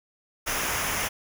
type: noise with comb filter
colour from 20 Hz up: pink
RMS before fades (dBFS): -28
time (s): 0.46-1.09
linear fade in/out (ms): 20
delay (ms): 0.24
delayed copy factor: -0.65
effects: none